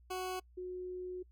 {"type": "tone pair in turn", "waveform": ["20% pulse", "sine"], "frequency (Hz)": [370, 364.5], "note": ["F#4", "F#4"], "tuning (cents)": [0, -26], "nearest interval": "unison", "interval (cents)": 26, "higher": "first", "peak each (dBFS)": [-32, -39], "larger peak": "first", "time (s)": [[0.1, 0.4], [0.57, 1.23]], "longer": "second", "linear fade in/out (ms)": 10, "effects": ["noise-tail reverb RT60 0.1 s tail -26 dB re dry", "added 60 Hz sine -59 dBFS peak until 1.31 s"]}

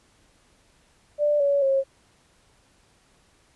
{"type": "tone with pitch steps", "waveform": "sine", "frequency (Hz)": [590, 565, 541], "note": ["D5", "C#5", "C#5"], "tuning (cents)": [8, 33, -42], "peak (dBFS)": -18, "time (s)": [1.18, 1.84], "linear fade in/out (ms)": 50, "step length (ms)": 220, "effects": ["pink hiss -61 dBFS RMS until 3.55 s", "resampled to 24000 Hz"]}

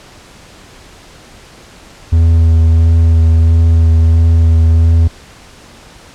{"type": "tone with vibrato", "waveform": "triangle", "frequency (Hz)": 81.9, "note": "E2", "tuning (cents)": -11, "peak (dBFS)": -3, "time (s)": [2.12, 5.08], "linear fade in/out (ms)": 10, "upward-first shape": "sine", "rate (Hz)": 1.5, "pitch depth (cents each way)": 14, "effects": ["pink hiss -38 dBFS RMS until 6.14 s", "low-pass 8000 Hz 12 dB/octave"]}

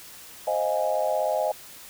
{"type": "chord", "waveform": "sine", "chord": "F minor seventh", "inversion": "second", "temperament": "equal", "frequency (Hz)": [523.3, 622.3, 698.5, 830.6], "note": ["C5", "Eb5", "F5", "Ab5"], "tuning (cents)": [0, 0, 0, 0], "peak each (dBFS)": [-29, -25, -30, -29], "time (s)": [0.47, 1.52], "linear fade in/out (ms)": 5, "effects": ["white hiss -45 dBFS RMS until 1.89 s"]}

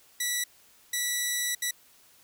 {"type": "tone bursts at uneven times", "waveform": "10% pulse", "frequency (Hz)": 1955, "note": "B6", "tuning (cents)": -18, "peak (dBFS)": -18, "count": 3, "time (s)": [[0.2, 0.44], [0.93, 1.55], [1.62, 1.71]], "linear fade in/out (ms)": 5, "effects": ["white hiss -59 dBFS RMS until 2.23 s"]}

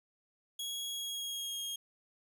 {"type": "tone with pitch glide", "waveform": "sawtooth", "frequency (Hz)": [3322, 3252], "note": ["G#7", "G#7"], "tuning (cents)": [0, -37], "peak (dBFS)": -34, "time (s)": [0.59, 1.76], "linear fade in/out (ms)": 5, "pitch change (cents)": -37, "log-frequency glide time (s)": [0.9, 1.6], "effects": []}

